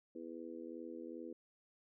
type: harmonic tone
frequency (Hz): 82.5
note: E2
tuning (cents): +2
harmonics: 3 / 4 / 5 / 6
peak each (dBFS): -51 / -48 / -53 / -52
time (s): 0.15-1.33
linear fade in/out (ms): 5
effects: none